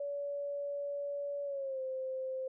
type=tone with pitch glide; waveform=sine; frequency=570 to 522.7 Hz; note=C#5 to C5; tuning=+48 to -2 cents; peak=-35 dBFS; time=0-2.48 s; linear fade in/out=5 ms; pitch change=-150 cents; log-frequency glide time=1.44-1.81 s; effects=none